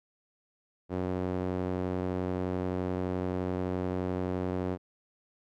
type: tone with band-pass filter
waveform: sawtooth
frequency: 91.6 Hz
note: F#2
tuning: 17 cents flat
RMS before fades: -32 dBFS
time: 0.89-4.78 s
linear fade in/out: 50 ms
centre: 390 Hz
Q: 0.91
effects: none